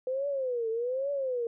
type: tone with vibrato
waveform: sine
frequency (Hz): 504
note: B4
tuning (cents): +35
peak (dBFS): -28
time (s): 0.07-1.47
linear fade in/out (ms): 2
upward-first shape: triangle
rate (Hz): 1.2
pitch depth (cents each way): 230
effects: none